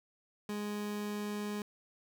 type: tone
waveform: 30% pulse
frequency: 207.7 Hz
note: G#3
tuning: in tune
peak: -33 dBFS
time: 0.49-1.62 s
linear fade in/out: 2 ms
effects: none